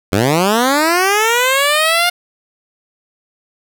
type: linear sweep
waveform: 10% pulse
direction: up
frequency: 87.31 to 715 Hz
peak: -3 dBFS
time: 0.12-2.1 s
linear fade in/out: 10 ms
effects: none